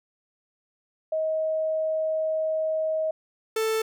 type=tone pair in turn; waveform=sine / 45% pulse; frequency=632 / 441.7 Hz; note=D#5 / A4; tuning=+27 / +7 cents; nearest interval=tritone; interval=620 cents; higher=first; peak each=-23 dBFS; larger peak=neither; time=1.12-3.11 / 3.56-3.82 s; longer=first; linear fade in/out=5 ms; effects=none